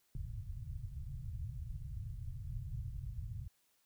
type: low-pass noise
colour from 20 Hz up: white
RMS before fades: -43 dBFS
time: 0.15-3.48 s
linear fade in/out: 2 ms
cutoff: 130 Hz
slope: 48 dB/octave
effects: white hiss -75 dBFS RMS until 3.85 s